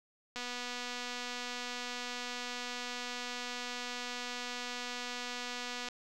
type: click train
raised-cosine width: 0.2 ms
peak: -23 dBFS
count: 1355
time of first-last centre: 0.36-5.887 s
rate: 245 Hz
effects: none